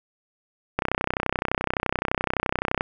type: click train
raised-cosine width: 0.5 ms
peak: -7 dBFS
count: 65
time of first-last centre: 0.79-2.809 s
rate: 31.7 Hz
effects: none